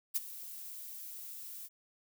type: noise with ADSR envelope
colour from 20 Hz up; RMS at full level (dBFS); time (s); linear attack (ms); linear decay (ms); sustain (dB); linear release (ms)
violet; -30; 0.14-1.69; 24; 22; -16; 39
effects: none